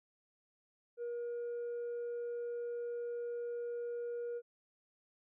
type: tone with tanh clipping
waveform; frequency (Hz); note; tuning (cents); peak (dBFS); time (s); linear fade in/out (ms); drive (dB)
sine; 476.3; A#4; +37; -38; 0.97-4.42; 50; 1
effects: none